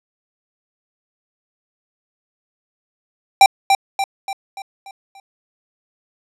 square tone with echo, 785 Hz, G5, 2 cents sharp, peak -5 dBFS, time 3.41-3.46 s, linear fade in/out 2 ms, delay 290 ms, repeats 6, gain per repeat -6 dB, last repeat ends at 5.2 s, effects low-pass 10000 Hz 12 dB/octave

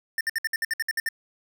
square tone bursts, 1800 Hz, A6, 39 cents sharp, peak -24 dBFS, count 11, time 0.18-1.088 s, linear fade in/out 2 ms, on 28 ms, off 60 ms, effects none

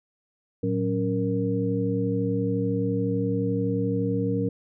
sine tone cluster, 113.1 / 184.8 / 278.7 / 467.1 Hz, A2 / F#3 / C#4 / A#4, +48 / -2 / +9 / +3 cents, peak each -28 dBFS, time 0.63-4.49 s, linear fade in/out 5 ms, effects none

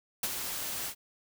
white noise with ADSR envelope, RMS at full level -29 dBFS, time 0.23-0.95 s, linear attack 5 ms, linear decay 42 ms, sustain -7 dB, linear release 74 ms, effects none

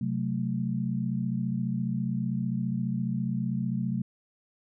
sine chord, F# diminished, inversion second, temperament equal, 130.81 / 185 / 220 Hz, C3 / F#3 / A3, 0 / 0 / 0 cents, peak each -31 dBFS, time 0.01-4.02 s, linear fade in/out 5 ms, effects none

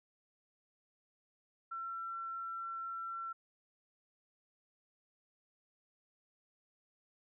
sine tone, 1351 Hz, E6, 42 cents sharp, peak -39 dBFS, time 1.71-3.33 s, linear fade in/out 10 ms, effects none

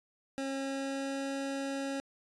25% pulse tone with pitch glide, 271.1 to 274.1 Hz, C#4 to C#4, -38 to -19 cents, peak -30 dBFS, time 0.38-2 s, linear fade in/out 0 ms, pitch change +19 cents, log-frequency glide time 0.48-1.36 s, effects resampled to 22050 Hz

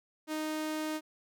sawtooth tone, 310 Hz, D#4, 6 cents flat, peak -29 dBFS, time 0.27-1.01 s, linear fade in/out 50 ms, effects none

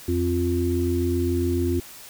harmonic tone, 87.31 Hz, F2, in tune, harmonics 1 / 3 / 4, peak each -24 / -26 / -24 dBFS, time 0.08-1.8 s, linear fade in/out 5 ms, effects white hiss -43 dBFS RMS until 2.09 s

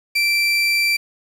30% pulse tone, 2345 Hz, D7, 3 cents flat, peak -13 dBFS, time 0.15-0.97 s, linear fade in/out 10 ms, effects low-pass 11000 Hz 12 dB/octave + 7-bit

